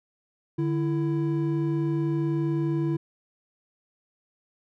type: tone pair together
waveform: triangle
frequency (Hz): 148.02 / 332.3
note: D3 / E4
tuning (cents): +14 / +14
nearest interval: octave + major second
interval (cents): 1400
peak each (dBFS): -24 / -24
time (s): 0.58-2.97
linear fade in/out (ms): 10
effects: none